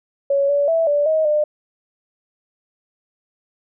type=tone with pitch steps; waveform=sine; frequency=558 / 572 / 657 / 582 / 631 / 601 Hz; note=C#5 / D5 / E5 / D5 / D#5 / D5; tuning=+11 / -46 / -6 / -16 / +24 / +40 cents; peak=-14 dBFS; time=0.3-1.44 s; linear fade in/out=5 ms; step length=190 ms; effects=none